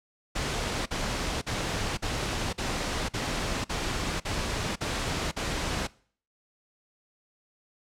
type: noise bursts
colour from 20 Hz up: pink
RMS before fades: -30 dBFS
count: 10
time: 0.35-5.873 s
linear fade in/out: 10 ms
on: 510 ms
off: 47 ms
effects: noise-tail reverb RT60 0.5 s tail -22 dB re dry + low-pass 7000 Hz 12 dB/octave